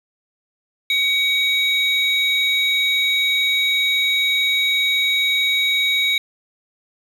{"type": "tone pair together", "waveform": "triangle", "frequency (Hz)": [2259, 3804], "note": ["C#7", "A#7"], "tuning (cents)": [32, 34], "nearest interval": "major sixth", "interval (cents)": 902, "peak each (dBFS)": -17, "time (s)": [0.9, 6.18], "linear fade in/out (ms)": 2, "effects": ["7-bit"]}